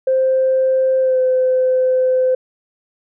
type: tone with pitch glide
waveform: sine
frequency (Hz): 523.3 to 513.4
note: C5 to C5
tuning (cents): 0 to -33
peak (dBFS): -11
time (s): 0.07-2.35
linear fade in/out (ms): 5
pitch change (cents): -33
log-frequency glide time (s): 1-1.19
effects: tanh soft clip ceiling -7 dBFS